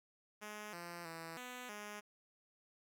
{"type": "tone with pitch steps", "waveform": "5% pulse", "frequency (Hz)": [210.6, 172.4, 164.4, 249.1, 208.2], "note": ["G#3", "F3", "E3", "B3", "G#3"], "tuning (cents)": [24, -22, -4, 15, 5], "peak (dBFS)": -35, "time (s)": [0.41, 2.01], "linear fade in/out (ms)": 20, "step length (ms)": 320, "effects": []}